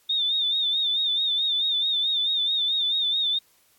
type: tone with vibrato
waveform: sine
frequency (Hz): 3622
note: A7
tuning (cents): +49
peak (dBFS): -21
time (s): 0.09-3.39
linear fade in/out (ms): 10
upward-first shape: sine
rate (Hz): 4.6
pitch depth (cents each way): 69
effects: white hiss -62 dBFS RMS until 3.78 s + AAC 64 kbps